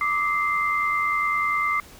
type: tone cluster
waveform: sine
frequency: 1175 / 1265 / 2082 Hz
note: D6 / D#6 / C7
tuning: +1 / +28 / -9 cents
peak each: -23 / -32 / -24 dBFS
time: 0.01-1.8 s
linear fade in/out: 2 ms
effects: pink hiss -47 dBFS RMS until 1.99 s